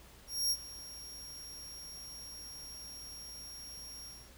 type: tone with ADSR envelope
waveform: sawtooth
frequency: 5588 Hz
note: F8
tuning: in tune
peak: -25 dBFS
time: 0.27-4.31 s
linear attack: 240 ms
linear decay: 52 ms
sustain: -18 dB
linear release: 250 ms
effects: added 60 Hz sine -58 dBFS peak until 4.37 s + pink hiss -58 dBFS RMS until 4.37 s